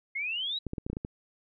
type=exponential sweep; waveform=sine; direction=up; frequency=2106 to 3951 Hz; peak=-30 dBFS; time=0.15-0.59 s; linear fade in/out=10 ms
type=clicks; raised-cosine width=3 ms; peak=-21 dBFS; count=8; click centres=0.667 / 0.734 / 0.782 / 0.865 / 0.9 / 0.931 / 0.969 / 1.049 s
effects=none